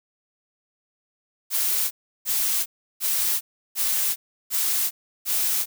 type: noise bursts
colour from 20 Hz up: blue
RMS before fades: -23 dBFS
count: 6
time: 1.5-5.66 s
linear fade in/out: 50 ms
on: 410 ms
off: 340 ms
effects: none

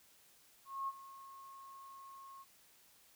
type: tone with ADSR envelope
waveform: sine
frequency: 1086 Hz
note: C#6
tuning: 36 cents flat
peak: -35 dBFS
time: 0.65-2.45 s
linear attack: 230 ms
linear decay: 36 ms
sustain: -16 dB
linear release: 37 ms
effects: white hiss -66 dBFS RMS until 3.15 s

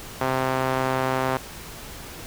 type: tone with band-pass filter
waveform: sawtooth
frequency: 130.81 Hz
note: C3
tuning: in tune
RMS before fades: -24 dBFS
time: 0.21-1.37 s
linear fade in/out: 2 ms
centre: 940 Hz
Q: 0.94
effects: pink hiss -39 dBFS RMS until 2.26 s

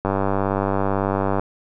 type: click train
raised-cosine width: 1 ms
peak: -7 dBFS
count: 133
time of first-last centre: 0.05-1.396 s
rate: 98.1 Hz
effects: none

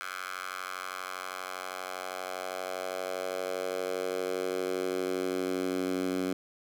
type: tone with high-pass filter sweep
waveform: 10% pulse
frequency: 92.5 Hz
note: F#2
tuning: in tune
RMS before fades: -34 dBFS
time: 0.01-6.33 s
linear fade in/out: 0 ms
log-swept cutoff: 1400 to 250 Hz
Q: 2.4
effects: none

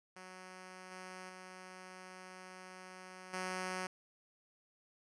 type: tone with level steps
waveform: 5% pulse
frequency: 185 Hz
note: F#3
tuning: in tune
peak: -39 / -36 / -39 / -27 dBFS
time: 0.16-3.87 s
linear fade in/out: 5 ms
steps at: 0.91 / 1.29 / 3.33 s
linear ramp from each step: 10 ms
effects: resampled to 22050 Hz

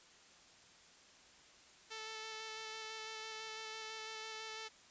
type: tone with vibrato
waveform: 5% pulse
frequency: 440 Hz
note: A4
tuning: in tune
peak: -33 dBFS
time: 1.9-4.69 s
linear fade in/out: 20 ms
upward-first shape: square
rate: 6 Hz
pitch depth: 10 cents each way
effects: white hiss -62 dBFS RMS until 4.9 s + resampled to 16000 Hz

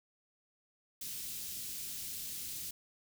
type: band-stop noise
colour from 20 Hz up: white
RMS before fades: -42 dBFS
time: 1.01-2.71 s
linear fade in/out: 5 ms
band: 230 to 3400 Hz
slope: 12 dB/octave
effects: none

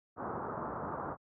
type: low-pass noise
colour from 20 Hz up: white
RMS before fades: -39 dBFS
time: 0.16-1.17 s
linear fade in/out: 50 ms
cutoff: 1300 Hz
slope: 48 dB/octave
effects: high-pass 80 Hz 12 dB/octave

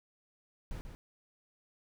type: noise with echo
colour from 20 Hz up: brown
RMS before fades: -40 dBFS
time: 0.71-0.81 s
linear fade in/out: 0 ms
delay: 140 ms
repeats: 1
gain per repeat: -6 dB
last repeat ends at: 0.95 s
effects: none

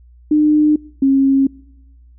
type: tone pair in turn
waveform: sine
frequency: 302.3 / 271.2 Hz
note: D#4 / C#4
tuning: -50 / -38 cents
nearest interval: major second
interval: 188 cents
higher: first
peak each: -9 dBFS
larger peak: neither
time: 0.31-0.76 / 1.02-1.47 s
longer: neither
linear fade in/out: 5 ms
effects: noise-tail reverb RT60 1.0 s tail -26 dB re dry + added 60 Hz sine -42 dBFS peak until 2.18 s

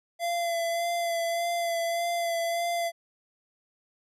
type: tone with vibrato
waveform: square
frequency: 681 Hz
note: F5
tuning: 44 cents flat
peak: -27 dBFS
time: 0.19-2.92 s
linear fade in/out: 50 ms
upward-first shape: sine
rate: 1.7 Hz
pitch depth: 22 cents each way
effects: resampled to 32000 Hz

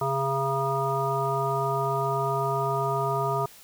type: harmonic tone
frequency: 136.2 Hz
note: C#3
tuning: 30 cents flat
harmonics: 1 / 3 / 5 / 7 / 9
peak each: -30 / -30 / -30 / -30 / -30 dBFS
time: 0.01-3.46 s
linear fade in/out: 5 ms
effects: white hiss -50 dBFS RMS until 3.63 s

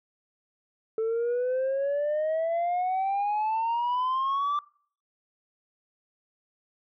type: exponential sweep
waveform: sine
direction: up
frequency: 440 to 1179 Hz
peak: -22 dBFS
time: 0.98-4.59 s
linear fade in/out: 2 ms
effects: noise-tail reverb RT60 0.5 s tail -23 dB re dry + tanh soft clip ceiling -23 dBFS

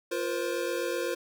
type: chord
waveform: square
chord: F suspended fourth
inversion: none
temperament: equal with one note detuned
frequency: 349.2 / 475.4 / 523.3 Hz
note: F4 / Bb4 / C5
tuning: 0 / +34 / 0 cents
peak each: -34 dBFS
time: 0.11-1.15 s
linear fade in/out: 10 ms
effects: none

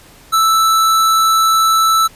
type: tone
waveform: square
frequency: 1318.5 Hz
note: E6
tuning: in tune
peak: -10 dBFS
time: 0.32-2.08 s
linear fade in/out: 20 ms
effects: pink hiss -43 dBFS RMS until 2.15 s + resampled to 32000 Hz

